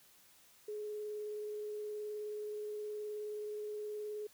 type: tone with vibrato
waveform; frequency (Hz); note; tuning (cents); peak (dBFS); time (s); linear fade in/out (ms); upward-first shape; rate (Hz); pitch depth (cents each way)
sine; 421.6; G#4; +26; -39; 0.68-4.27; 5; sine; 19; 12
effects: white hiss -64 dBFS RMS until 4.33 s